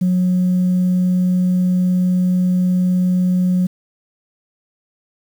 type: tone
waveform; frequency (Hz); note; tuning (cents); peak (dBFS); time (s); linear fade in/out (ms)
sine; 181.9; F#3; -29; -11; 0.01-3.67; 10
effects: tanh soft clip ceiling -10 dBFS + 7-bit